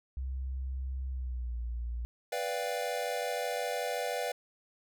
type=tone with pitch glide; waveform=sine; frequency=65.41 to 58.95 Hz; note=C2 to A#1; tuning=0 to +20 cents; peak=-33 dBFS; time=0.17-2.05 s; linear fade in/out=0 ms; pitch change=-180 cents; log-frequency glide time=1.08-1.57 s
type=chord; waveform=square; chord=G dominant seventh; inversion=first; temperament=equal; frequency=493.9 / 587.3 / 698.5 / 784 Hz; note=B4 / D5 / F5 / G5; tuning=0 / 0 / 0 / 0 cents; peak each=-37 / -38 / -38 / -41 dBFS; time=2.32-4.32 s; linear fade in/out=5 ms
effects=none